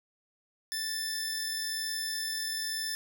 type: tone pair together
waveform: sawtooth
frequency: 1769 / 5266 Hz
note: A6 / E8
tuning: +9 / -3 cents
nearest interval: octave + perfect fifth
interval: 1888 cents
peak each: -33 / -31 dBFS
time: 0.72-2.95 s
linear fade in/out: 0 ms
effects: none